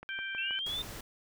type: click train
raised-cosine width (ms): 0.5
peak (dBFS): -30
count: 4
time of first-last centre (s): 0.03-0.508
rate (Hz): 6.27
type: harmonic tone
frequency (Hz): 784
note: G5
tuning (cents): 0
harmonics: 2 / 3 / 4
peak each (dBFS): -37 / -41 / -43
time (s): 0.09-0.59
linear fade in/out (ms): 0
type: linear sweep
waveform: sine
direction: up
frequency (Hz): 2637 to 3627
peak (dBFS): -33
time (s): 0.38-0.82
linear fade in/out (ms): 2
type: noise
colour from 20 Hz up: pink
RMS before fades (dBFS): -44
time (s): 0.66-1.01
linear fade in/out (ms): 5
effects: none